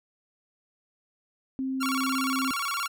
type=tone; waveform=sine; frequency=264.1 Hz; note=C4; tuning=16 cents sharp; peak=-27 dBFS; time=1.59-2.51 s; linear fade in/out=0 ms
type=tone with vibrato; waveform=sawtooth; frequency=1244.5 Hz; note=D#6; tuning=in tune; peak=-24 dBFS; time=1.8-2.88 s; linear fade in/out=20 ms; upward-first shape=square; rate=17 Hz; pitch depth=180 cents each way
effects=none